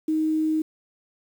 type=tone with quantisation; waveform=sine; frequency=313.2 Hz; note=D#4; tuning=11 cents sharp; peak=-20 dBFS; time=0.08-0.62 s; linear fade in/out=5 ms; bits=8; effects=none